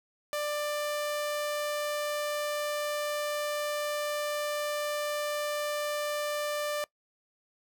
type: tone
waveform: sawtooth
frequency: 592 Hz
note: D5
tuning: 14 cents sharp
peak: -26 dBFS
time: 0.33-6.84 s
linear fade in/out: 0 ms
effects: noise-tail reverb RT60 0.1 s tail -22 dB re dry